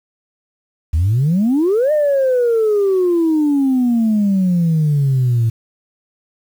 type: exponential two-way sweep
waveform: sine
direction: up then down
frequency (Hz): 73.5 to 616 to 111.7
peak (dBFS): -10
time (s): 0.93-5.5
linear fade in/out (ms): 10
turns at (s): 1.92
effects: tanh soft clip ceiling -9 dBFS + 7-bit

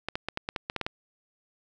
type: clicks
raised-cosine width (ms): 0.3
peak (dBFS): -14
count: 10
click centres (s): 0.086 / 0.155 / 0.286 / 0.374 / 0.489 / 0.562 / 0.699 / 0.763 / 0.813 / 0.865
effects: none

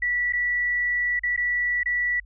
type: tone with dropouts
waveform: sine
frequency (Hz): 1950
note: B6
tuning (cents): -23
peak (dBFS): -21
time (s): 0.02-2.2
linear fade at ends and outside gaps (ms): 5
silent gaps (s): 0.325-0.333 / 1.194-1.234 / 1.364-1.375 / 1.833-1.858
effects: added 48 Hz sine -45 dBFS peak until 2.25 s

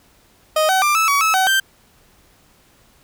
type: tone with pitch steps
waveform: 30% pulse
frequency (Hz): 623 / 758 / 1188 / 1308 / 1131 / 1299 / 757 / 1565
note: D#5 / F#5 / D6 / E6 / C#6 / E6 / F#5 / G6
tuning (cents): +2 / +42 / +20 / -14 / +34 / -26 / +39 / -3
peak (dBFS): -11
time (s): 0.56-1.6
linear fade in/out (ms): 5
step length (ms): 130
effects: pink hiss -54 dBFS RMS until 3.03 s

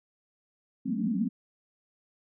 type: band-pass noise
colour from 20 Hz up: pink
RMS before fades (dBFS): -29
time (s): 0.85-1.29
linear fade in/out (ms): 10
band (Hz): 180 to 270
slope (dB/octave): 96
effects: none

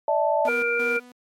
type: chord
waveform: sine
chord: D suspended second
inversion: none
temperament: equal with one note detuned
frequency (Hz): 587.3 / 645.3 / 880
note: D5 / E5 / A5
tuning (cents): 0 / -37 / 0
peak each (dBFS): -23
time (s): 0.08-0.49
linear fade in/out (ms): 2
type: tone with tremolo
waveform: sawtooth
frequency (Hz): 246.9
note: B3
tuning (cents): 0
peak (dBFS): -29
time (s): 0.45-1.12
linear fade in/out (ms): 2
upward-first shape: square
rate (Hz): 2.9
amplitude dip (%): 75
type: harmonic tone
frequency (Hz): 472.2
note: A#4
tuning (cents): +22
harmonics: 1 / 3 / 5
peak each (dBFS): -25 / -25 / -25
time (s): 0.47-1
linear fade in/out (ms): 20
effects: MP3 64 kbps

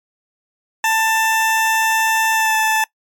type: tone with pitch glide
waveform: 20% pulse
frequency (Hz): 888 to 876.3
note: A5 to A5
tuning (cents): +16 to -7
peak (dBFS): -9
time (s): 0.84-2.84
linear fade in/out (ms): 2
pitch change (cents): -23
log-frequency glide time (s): 2.33-2.54
effects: noise-tail reverb RT60 0.1 s tail -22 dB re dry + MP3 96 kbps

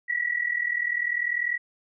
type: tone pair together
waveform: sine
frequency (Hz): 1914.8 / 1955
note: A#6 / B6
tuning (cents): +46 / -18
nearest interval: unison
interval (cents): 36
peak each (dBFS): -27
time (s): 0.08-1.58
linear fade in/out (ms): 20
effects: none

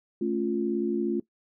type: chord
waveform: sine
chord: A augmented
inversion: none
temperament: equal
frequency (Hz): 220 / 277.2 / 349.2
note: A3 / C#4 / E#4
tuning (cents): 0 / 0 / 0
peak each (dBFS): -29 / -31 / -27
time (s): 0.21-1.2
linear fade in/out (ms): 5
effects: noise-tail reverb RT60 0.1 s tail -18 dB re dry

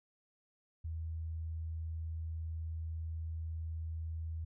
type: tone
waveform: sine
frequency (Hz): 80.9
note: E2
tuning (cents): -32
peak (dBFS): -37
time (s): 0.84-4.45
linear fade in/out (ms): 10
effects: none

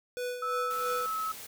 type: tone with tremolo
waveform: square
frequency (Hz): 493.9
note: B4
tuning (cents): 0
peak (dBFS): -32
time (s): 0.17-1.06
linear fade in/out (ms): 0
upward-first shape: sine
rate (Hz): 3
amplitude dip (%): 60
type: tone with pitch glide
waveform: sine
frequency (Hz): 1307 to 1293.5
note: E6 to E6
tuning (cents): -15 to -33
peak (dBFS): -30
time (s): 0.42-1.32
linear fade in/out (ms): 5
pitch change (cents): -18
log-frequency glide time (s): 0.97-1.18
type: noise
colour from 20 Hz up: white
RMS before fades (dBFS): -44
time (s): 0.7-1.47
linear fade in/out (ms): 10
effects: none

